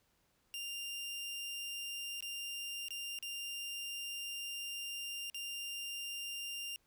sawtooth tone with dropouts, 2794 Hz, F7, in tune, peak -37 dBFS, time 0.54-6.76 s, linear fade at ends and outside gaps 0 ms, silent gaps 2.206-2.225 / 2.884-2.906 / 3.188-3.226 / 5.299-5.345 s, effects pink hiss -75 dBFS RMS until 6.86 s

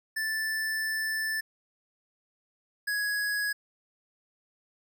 square tone pair in turn, 1760 / 1669.1 Hz, A6 / G#6, 0 / +8 cents, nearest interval minor second, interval 92 cents, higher first, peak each -29 / -28 dBFS, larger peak second, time 0.16-1.41 / 2.87-3.53 s, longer first, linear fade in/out 10 ms, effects none

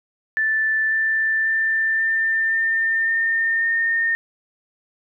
sine tone with pitch steps, 1760 / 1771.2 / 1782.5 / 1793.9 / 1805.3 / 1816.8 / 1828.4 Hz, A6 / A6 / A6 / A6 / A6 / A#6 / A#6, 0 / +11 / +22 / +33 / +44 / -45 / -34 cents, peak -17 dBFS, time 0.37-4.15 s, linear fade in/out 0 ms, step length 540 ms, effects none

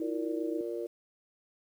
sine tone, 322 Hz, E4, 41 cents flat, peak -33 dBFS, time 0-0.61 s, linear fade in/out 2 ms
harmonic tone, 116.54 Hz, A#2, in tune, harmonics 3 / 4 / 5, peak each -36 / -37 / -41 dBFS, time 0.01-0.87 s, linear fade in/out 10 ms
effects 10-bit

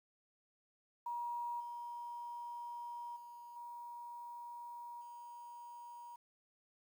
sine tone with level steps, 953 Hz, A#5, 38 cents sharp, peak -38 / -43 / -50 / -46 / -49 dBFS, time 1.06-6.16 s, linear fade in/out 5 ms, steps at 1.6 / 3.16 / 3.56 / 5.01 s, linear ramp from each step 5 ms, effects 11-bit

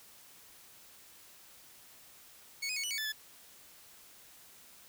20% pulse tone with pitch steps, 2216 / 2504 / 2216 / 2960 / 2237 / 1747 / 1725 Hz, C#7 / D#7 / C#7 / F#7 / C#7 / A6 / A6, -1 / +10 / -1 / 0 / +15 / -13 / -35 cents, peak -29 dBFS, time 2.62-3.124 s, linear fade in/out 10 ms, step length 72 ms, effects white hiss -57 dBFS RMS until 4.88 s

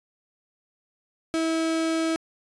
35% pulse tone, 324.5 Hz, E4, 27 cents flat, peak -21 dBFS, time 1.34-2.16 s, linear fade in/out 0 ms, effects resampled to 22050 Hz

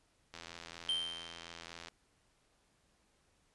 click train, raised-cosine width 0.2 ms, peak -29 dBFS, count 131, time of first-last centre 0.34-1.884 s, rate 84.2 Hz
triangle tone with exponential decay, 3136 Hz, G7, in tune, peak -28 dBFS, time 0.89-1.63 s, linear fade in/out 1 ms, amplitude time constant 160 ms
effects pink hiss -73 dBFS RMS until 3.54 s + resampled to 24000 Hz

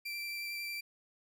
30% pulse tone with vibrato, 2349 Hz, D7, in tune, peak -35 dBFS, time 0.05-0.81 s, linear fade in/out 10 ms, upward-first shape sine, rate 11 Hz, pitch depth 11 cents each way, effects none

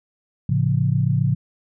sine chord, A augmented, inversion none, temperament just, 110 / 137.5 / 171.88 Hz, A2 / C#3 / E#3, 0 / -14 / -27 cents, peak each -21 / -19 / -23 dBFS, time 0.49-1.35 s, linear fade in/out 5 ms, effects none

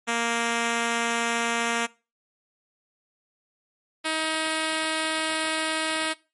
5% pulse tone pair in turn, 233.1 / 316.7 Hz, A#3 / D#4, 0 / +31 cents, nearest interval perfect fourth, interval 531 cents, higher second, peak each -12 / -13 dBFS, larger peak first, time 0.07-1.87 / 4.04-6.14 s, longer second, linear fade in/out 20 ms, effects noise-tail reverb RT60 0.3 s tail -21 dB re dry + MP3 48 kbps

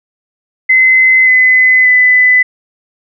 sine tone with pitch steps, 2047 / 2025 / 2003 Hz, C7 / B6 / B6, -38 / +43 / +24 cents, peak -4 dBFS, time 0.69-2.43 s, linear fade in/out 10 ms, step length 580 ms, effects none

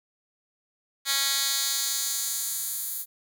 10% pulse tone with high-pass filter sweep, 275.2 Hz, C#4, 12 cents flat, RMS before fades -28 dBFS, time 1.05-3.06 s, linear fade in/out 50 ms, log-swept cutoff 3000 to 12000 Hz, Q 1, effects none

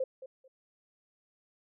sine tone with echo, 523.3 Hz, C5, in tune, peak -28 dBFS, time 0-0.04 s, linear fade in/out 5 ms, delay 220 ms, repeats 2, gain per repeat -14 dB, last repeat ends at 0.48 s, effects none

